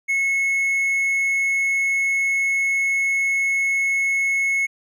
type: tone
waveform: triangle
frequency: 2187 Hz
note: C#7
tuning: 24 cents flat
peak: -16 dBFS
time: 0.08-4.67 s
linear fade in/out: 20 ms
effects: none